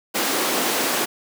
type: high-pass noise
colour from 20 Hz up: pink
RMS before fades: -22 dBFS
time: 0.14-1.06 s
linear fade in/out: 20 ms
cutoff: 240 Hz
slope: 24 dB/octave
effects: none